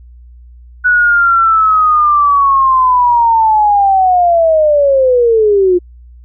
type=linear sweep; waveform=sine; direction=down; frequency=1480 to 349.2 Hz; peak=-6 dBFS; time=0.84-5.79 s; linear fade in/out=20 ms; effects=added 60 Hz sine -34 dBFS peak until 6.24 s